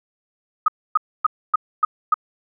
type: tone bursts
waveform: sine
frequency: 1253 Hz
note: D#6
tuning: 12 cents sharp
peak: -11 dBFS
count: 6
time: 0.66-2.142 s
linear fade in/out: 5 ms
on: 22 ms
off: 270 ms
effects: none